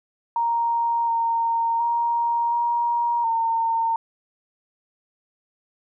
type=tone with pitch steps; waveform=sine; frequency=933 / 922 / 938 / 945 / 912 Hz; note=A#5 / A#5 / A#5 / A#5 / A#5; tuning=+1 / -19 / +11 / +23 / -38 cents; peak=-19 dBFS; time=0.36-3.96 s; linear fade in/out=2 ms; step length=720 ms; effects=none